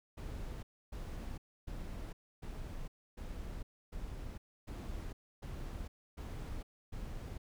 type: noise bursts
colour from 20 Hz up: brown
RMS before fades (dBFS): -43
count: 10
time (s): 0.17-7.38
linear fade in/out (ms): 10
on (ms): 460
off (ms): 290
effects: none